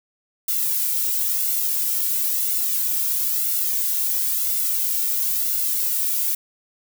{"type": "noise with flanger", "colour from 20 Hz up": "violet", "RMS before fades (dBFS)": -22, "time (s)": [0.48, 6.35], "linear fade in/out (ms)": 5, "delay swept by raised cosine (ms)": [1.4, 2.19], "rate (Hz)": 0.99, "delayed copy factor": 0.95, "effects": []}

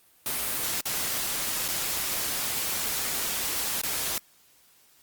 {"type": "noise with dropouts", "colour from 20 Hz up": "white", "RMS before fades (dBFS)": -29, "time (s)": [0.26, 4.18], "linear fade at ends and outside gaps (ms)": 1, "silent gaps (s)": [[0.808, 0.856], [1.681, 1.686], [3.815, 3.835]], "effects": ["white hiss -60 dBFS RMS until 5.02 s", "Opus 32 kbps"]}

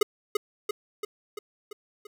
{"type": "tone with echo", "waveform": "square", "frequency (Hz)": 419, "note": "G#4", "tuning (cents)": 15, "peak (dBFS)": -18, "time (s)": [0.01, 0.03], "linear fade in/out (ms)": 5, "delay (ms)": 340, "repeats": 6, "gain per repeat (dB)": -4, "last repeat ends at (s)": 2.07, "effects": []}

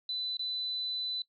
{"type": "tone with dropouts", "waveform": "sine", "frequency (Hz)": 4000, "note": "B7", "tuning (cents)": 21, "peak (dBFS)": -32, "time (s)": [0.09, 1.22], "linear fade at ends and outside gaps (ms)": 2, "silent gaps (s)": [0.37, 0.393], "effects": ["noise-tail reverb RT60 0.1 s tail -21 dB re dry"]}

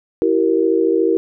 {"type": "chord", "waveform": "sine", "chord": "E diminished", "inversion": "none", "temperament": "equal with one note detuned", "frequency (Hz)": [329.6, 383.5, 466.2], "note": ["E4", "G4", "Bb4"], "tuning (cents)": [0, -38, 0], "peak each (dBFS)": -17, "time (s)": [0.22, 1.17], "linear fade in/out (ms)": 0, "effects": []}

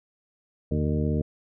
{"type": "harmonic tone with a mistuned harmonic", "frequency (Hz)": 76, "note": "D#2", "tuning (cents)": -40, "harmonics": [1, 2, 3, 4, 5, 6, 8], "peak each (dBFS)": [-27, -27, -29, -33, -36, -33, -39], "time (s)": [0.71, 1.22], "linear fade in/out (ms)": 5, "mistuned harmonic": 1, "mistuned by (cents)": 130, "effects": []}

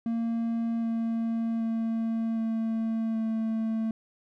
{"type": "tone with pitch steps", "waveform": "triangle", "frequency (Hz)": [230, 228.1, 226.3, 224.5, 222.7], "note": ["A#3", "A#3", "A3", "A3", "A3"], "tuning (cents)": [-23, -37, 49, 35, 21], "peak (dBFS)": -24, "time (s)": [0.06, 3.91], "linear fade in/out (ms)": 2, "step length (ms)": 770, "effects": []}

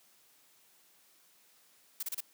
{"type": "noise bursts", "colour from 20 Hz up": "blue", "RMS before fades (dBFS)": -36, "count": 4, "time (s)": [2, 2.206], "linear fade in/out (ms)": 5, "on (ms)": 29, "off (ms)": 30, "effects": ["white hiss -65 dBFS RMS until 2.33 s", "high-pass 150 Hz 12 dB/octave"]}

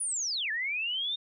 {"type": "linear two-way sweep", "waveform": "sine", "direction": "down then up", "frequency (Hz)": [9956, 1700, 3689], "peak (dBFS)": -29, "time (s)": [0, 1.16], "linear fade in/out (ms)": 10, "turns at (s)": 0.51, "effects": []}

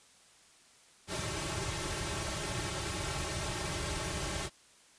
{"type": "noise with comb filter", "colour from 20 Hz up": "pink", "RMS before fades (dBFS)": -36, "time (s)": [1.07, 4.5], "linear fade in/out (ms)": 50, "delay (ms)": 4.1, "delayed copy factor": -1, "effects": ["white hiss -61 dBFS RMS until 4.98 s", "resampled to 22050 Hz"]}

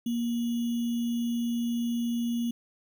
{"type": "tone with sample-and-hold", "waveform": "sine", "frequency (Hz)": 235.8, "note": "A#3", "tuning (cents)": 20, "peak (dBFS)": -26, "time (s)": [0.06, 2.51], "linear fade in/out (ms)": 5, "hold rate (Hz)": 3150, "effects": []}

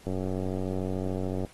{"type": "click train", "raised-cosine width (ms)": 2, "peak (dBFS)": -19, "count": 130, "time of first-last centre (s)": [0.07, 1.448], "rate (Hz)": 93.6, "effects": ["pink hiss -55 dBFS RMS until 1.53 s", "AAC 32 kbps"]}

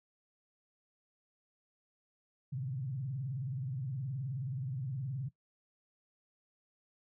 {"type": "tone with vibrato", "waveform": "sine", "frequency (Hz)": 132, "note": "C3", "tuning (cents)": 16, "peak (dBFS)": -35, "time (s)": [2.52, 5.29], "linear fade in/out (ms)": 10, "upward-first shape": "sine", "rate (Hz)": 19, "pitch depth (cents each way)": 190, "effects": ["noise-tail reverb RT60 0.1 s tail -17 dB re dry"]}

